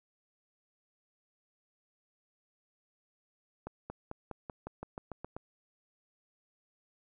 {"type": "accelerating click train", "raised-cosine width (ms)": 1, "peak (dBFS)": -26, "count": 11, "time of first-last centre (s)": [3.67, 5.365], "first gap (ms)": 230, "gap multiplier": 0.93, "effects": []}